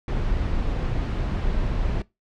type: noise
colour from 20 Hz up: brown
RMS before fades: -24 dBFS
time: 0.08-2.02 s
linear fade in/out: 2 ms
effects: noise-tail reverb RT60 0.2 s tail -20 dB re dry + low-pass 4000 Hz 12 dB/octave

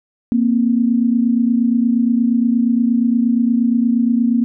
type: tone pair together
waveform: sine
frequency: 233.1 / 261.6 Hz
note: A#3 / C4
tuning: 0 / 0 cents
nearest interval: major second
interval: 200 cents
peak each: -13 / -18 dBFS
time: 0.32-4.44 s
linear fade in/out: 0 ms
effects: none

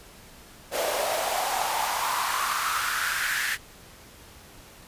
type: noise with high-pass filter sweep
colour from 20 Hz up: pink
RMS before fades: -27 dBFS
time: 0.71-3.58 s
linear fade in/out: 50 ms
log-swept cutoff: 550 to 1800 Hz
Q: 4.6
effects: pink hiss -49 dBFS RMS until 4.87 s + resampled to 32000 Hz

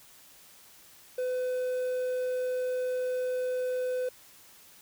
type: tone with quantisation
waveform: triangle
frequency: 505 Hz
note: B4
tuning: 39 cents sharp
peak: -26 dBFS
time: 1.18-4.09 s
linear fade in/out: 5 ms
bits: 9
effects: white hiss -55 dBFS RMS until 4.81 s

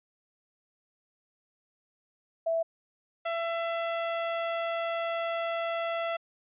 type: tone pair in turn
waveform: sine / sawtooth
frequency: 659.3 / 669.7 Hz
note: E5 / E5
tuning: 0 / +27 cents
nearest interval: unison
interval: 27 cents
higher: second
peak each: -25 dBFS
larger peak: neither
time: 2.46-2.63 / 3.25-6.17 s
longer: second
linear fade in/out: 10 ms
effects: resampled to 8000 Hz

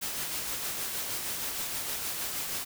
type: noise with tremolo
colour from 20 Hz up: white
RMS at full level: -33 dBFS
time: 0.01-2.65 s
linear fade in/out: 20 ms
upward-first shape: sine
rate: 6.4 Hz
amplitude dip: 30%
effects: none

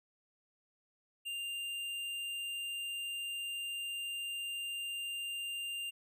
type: tone with tanh clipping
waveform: sine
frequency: 2794 Hz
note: F7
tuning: in tune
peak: -39 dBFS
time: 1.25-5.91 s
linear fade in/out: 20 ms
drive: 13 dB
effects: none

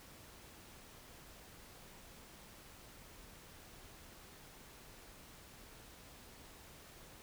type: silence
effects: pink hiss -57 dBFS RMS until 7.22 s

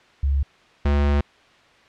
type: tone pair in turn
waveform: sine / square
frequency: 69.3 / 71.74 Hz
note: C#2 / D2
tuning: 0 / -40 cents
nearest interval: minor second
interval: 60 cents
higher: second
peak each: -17 dBFS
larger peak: neither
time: 0.23-0.43 / 0.85-1.21 s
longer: second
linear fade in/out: 5 ms
effects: white hiss -53 dBFS RMS until 1.88 s + low-pass 3000 Hz 12 dB/octave

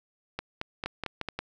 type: two click trains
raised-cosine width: 0.3 ms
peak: -16 / -16 dBFS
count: 5 / 4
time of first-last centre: 0.39-1.287 / 0.86-1.39 s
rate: 4.46 / 5.66 Hz
effects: none

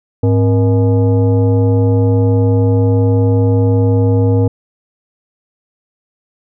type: tone with frequency modulation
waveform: sine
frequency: 103.83 Hz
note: G#2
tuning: in tune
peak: -8 dBFS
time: 0.23-4.48 s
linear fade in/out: 5 ms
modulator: 369 Hz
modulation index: 0.86
effects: none

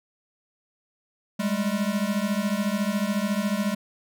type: beating tone pair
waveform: square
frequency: 197.8 / 211.8 Hz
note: G3 / G#3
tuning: +16 / +34 cents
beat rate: 14 Hz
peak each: -27 dBFS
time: 1.39-3.75 s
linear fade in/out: 10 ms
effects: none

